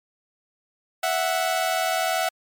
sawtooth tone pair together, 659.3 / 740 Hz, E5 / F#5, 0 / 0 cents, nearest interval major second, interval 200 cents, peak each -21 / -20 dBFS, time 1.03-2.29 s, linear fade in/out 5 ms, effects MP3 96 kbps

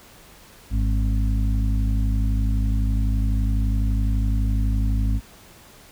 harmonic tone with a mistuned harmonic, 51.91 Hz, G#1, in tune, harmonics 1 / 2 / 4 / 5, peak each -19 / -25 / -31 / -33 dBFS, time 0.7-5.21 s, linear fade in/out 50 ms, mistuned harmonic 5, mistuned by +55 cents, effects pink hiss -48 dBFS RMS until 5.91 s

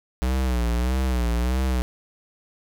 square tone with vibrato, 61.74 Hz, B1, in tune, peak -21 dBFS, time 0.22-1.82 s, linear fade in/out 0 ms, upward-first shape sine, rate 1.6 Hz, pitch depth 100 cents each way, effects none

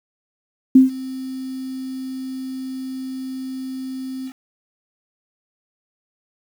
sine tone with ADSR envelope, 261.6 Hz, C4, in tune, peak -4 dBFS, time 0.75-4.33 s, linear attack 6 ms, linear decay 140 ms, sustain -22 dB, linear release 67 ms, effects 7-bit

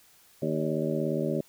harmonic tone with a mistuned harmonic, 77.3 Hz, D#2, 11 cents flat, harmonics 2 / 3 / 4 / 5 / 6 / 7 / 8, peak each -32 / -32 / -34 / -32 / -40 / -33 / -38 dBFS, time 0.42-1.41 s, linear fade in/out 5 ms, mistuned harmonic 7, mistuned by +64 cents, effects white hiss -59 dBFS RMS until 1.48 s

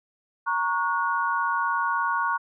sine chord, F# major, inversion first, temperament equal with one note detuned, 932.3 / 1108.7 / 1452.9 Hz, A#5 / C#6 / F#6, 0 / 0 / -32 cents, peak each -27 / -26 / -27 dBFS, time 0.46-2.38 s, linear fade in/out 20 ms, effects none

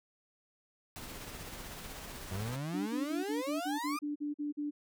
pink noise with tremolo, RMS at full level -44 dBFS, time 0.96-2.56 s, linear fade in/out 0 ms, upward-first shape sine, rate 16 Hz, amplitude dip 30%
35% pulse exponential sweep, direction up, 90 to 1244.5 Hz, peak -34 dBFS, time 2.31-3.99 s, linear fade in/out 5 ms
sine tone bursts, 293.7 Hz, D4, in tune, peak -33 dBFS, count 11, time 2.73-4.71 s, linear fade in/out 20 ms, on 140 ms, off 44 ms
effects none

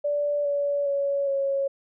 sine tone with pitch steps, 582 / 571.3 / 560.9 / 550.6 Hz, D5 / D5 / C#5 / C#5, -16 / -48 / +20 / -12 cents, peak -22 dBFS, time 0.04-1.68 s, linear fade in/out 10 ms, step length 410 ms, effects none

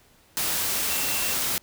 sine tone in noise, 2700 Hz, E7, 41 cents sharp, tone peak -34 dBFS, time 0.9-1.33 s, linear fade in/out 0 ms, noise white, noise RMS -26 dBFS, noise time 0.37-1.58 s, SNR -11 dB, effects pink hiss -58 dBFS RMS until 1.62 s

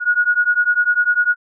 sine beating tone pair, 1445 / 1455 Hz, F#6 / F#6, -41 / -29 cents, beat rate 10 Hz, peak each -16 dBFS, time 0-1.36 s, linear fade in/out 50 ms, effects none

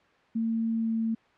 sine tone with pitch glide, 226.3 to 224.9 Hz, A3 to A3, +49 to +38 cents, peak -25 dBFS, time 0.35-1.15 s, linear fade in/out 10 ms, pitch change -11 cents, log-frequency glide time 0.79-0.88 s, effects white hiss -61 dBFS RMS until 1.37 s + low-pass 2000 Hz 12 dB/octave

